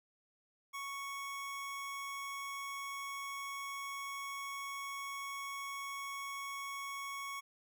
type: tone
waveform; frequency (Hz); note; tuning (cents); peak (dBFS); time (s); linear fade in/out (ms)
25% pulse; 1108.7; C#6; 0; -37; 0.73-7.41; 20
effects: none